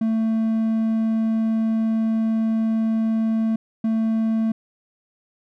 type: tone bursts at uneven times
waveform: triangle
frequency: 222.8 Hz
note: A3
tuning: 22 cents sharp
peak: -16 dBFS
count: 2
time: 0.01-3.56 / 3.84-4.52 s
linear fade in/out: 5 ms
effects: none